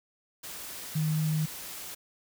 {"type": "tone in noise", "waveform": "sine", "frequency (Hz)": 155.56, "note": "D#3", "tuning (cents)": 0, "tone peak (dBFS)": -25, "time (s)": [0.95, 1.46], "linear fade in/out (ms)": 10, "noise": "white", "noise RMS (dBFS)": -41, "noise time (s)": [0.43, 1.95], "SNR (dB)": 13, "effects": []}